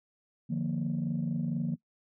sine chord, Bb major, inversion first, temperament equal with one note detuned, 150.44 / 174.61 / 233.1 Hz, D3 / F3 / Bb3, +42 / 0 / 0 cents, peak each -32 dBFS, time 0.49-1.76 s, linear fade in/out 20 ms, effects noise-tail reverb RT60 0.1 s tail -22 dB re dry + tanh soft clip ceiling -23 dBFS

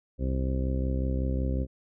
harmonic tone, 65.41 Hz, C2, in tune, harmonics 1 / 2 / 3 / 4 / 5 / 6 / 7 / 8 / 9, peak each -27 / -33 / -37 / -35 / -42 / -41 / -50 / -39 / -52 dBFS, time 0.18-1.67 s, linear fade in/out 50 ms, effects none

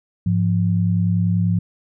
sine tone pair together, 103.81 / 174.1 Hz, G#2 / F3, 0 / -5 cents, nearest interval major sixth, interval 895 cents, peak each -18 dBFS, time 0.26-1.59 s, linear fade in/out 5 ms, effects none

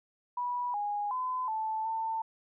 sine tone with pitch steps, 978 / 824 / 1016 / 877 / 894 Hz, B5 / G#5 / B5 / A5 / A5, -17 / -14 / +49 / -6 / +27 cents, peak -30 dBFS, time 0.37-2.22 s, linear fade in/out 5 ms, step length 370 ms, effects none

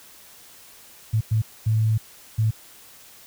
sine tone bursts at uneven times, 110 Hz, A2, in tune, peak -17 dBFS, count 4, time 1.13-1.21 / 1.31-1.42 / 1.66-1.98 / 2.38-2.51 s, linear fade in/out 10 ms, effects white hiss -48 dBFS RMS until 3.26 s

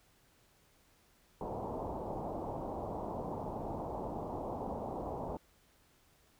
white low-pass noise, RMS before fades -40 dBFS, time 1.41-5.37 s, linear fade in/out 2 ms, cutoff 940 Hz, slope 48 dB/octave, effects pink hiss -68 dBFS RMS until 6.39 s

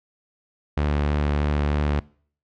sawtooth tone with vibrato, 73.42 Hz, D2, in tune, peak -16 dBFS, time 0.77-2 s, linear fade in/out 5 ms, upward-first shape sine, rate 3.2 Hz, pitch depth 12 cents each way, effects noise-tail reverb RT60 0.5 s tail -23 dB re dry + low-pass 3000 Hz 12 dB/octave

